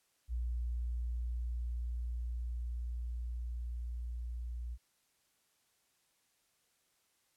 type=tone with level ramp; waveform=sine; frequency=59.5 Hz; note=A#1; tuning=36 cents sharp; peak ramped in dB=-33 to -38 dBFS; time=0.28-4.78 s; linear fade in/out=50 ms; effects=white hiss -75 dBFS RMS until 7.36 s + low-pass 12000 Hz 12 dB/octave